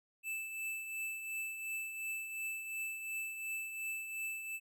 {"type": "tone with tremolo", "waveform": "square", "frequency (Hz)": 2637, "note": "E7", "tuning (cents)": 0, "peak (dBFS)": -37, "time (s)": [0.23, 4.6], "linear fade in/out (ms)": 50, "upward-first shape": "triangle", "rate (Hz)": 2.8, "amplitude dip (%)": 55, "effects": []}